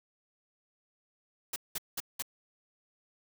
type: noise bursts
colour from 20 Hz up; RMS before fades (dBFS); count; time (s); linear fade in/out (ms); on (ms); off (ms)
white; -35; 4; 1.53-2.224; 5; 31; 190
effects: none